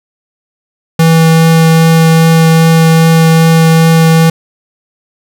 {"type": "tone with vibrato", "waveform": "square", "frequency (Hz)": 162.9, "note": "E3", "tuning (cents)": -20, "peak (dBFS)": -4, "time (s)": [0.99, 4.3], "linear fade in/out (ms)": 5, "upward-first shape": "triangle", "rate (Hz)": 2.5, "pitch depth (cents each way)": 8, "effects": []}